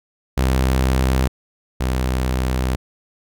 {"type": "tone pair in turn", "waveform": "sawtooth", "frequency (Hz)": [64.9, 63.75], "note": ["C2", "C2"], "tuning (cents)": [-13, -44], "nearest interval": "unison", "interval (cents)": 31, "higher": "first", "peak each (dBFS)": [-11, -14], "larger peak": "first", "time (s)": [[0.37, 1.28], [1.8, 2.76]], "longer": "second", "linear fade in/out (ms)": 10, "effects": []}